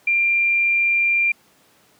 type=tone; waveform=sine; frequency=2382 Hz; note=D7; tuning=24 cents sharp; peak=-15 dBFS; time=0.07-1.32 s; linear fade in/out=5 ms; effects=pink hiss -56 dBFS RMS until 1.99 s + high-pass 150 Hz 12 dB/octave